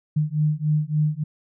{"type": "beating tone pair", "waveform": "sine", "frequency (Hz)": [150.3, 153.8], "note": ["D3", "D#3"], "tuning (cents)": [40, -20], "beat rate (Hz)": 3.5, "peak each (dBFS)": -22, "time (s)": [0.16, 1.24], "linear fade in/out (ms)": 10, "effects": []}